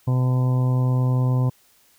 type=harmonic tone; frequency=127.2 Hz; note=C3; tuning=48 cents flat; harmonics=1 / 2 / 3 / 4 / 5 / 6 / 7 / 8; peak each=-17 / -29 / -37 / -35 / -40 / -43 / -39 / -38 dBFS; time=0.07-1.5 s; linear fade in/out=10 ms; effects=white hiss -58 dBFS RMS until 1.98 s